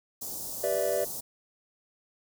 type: band-stop noise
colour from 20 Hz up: white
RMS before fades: -37 dBFS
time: 0.21-1.21 s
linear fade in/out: 10 ms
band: 860 to 5200 Hz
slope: 24 dB/octave
type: chord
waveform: triangle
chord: E minor seventh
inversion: first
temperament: equal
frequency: 392 / 493.9 / 587.3 / 659.3 Hz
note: G4 / B4 / D5 / E5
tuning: 0 / 0 / 0 / 0 cents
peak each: -32 / -30 / -27 / -30 dBFS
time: 0.63-1.05 s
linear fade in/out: 10 ms
effects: none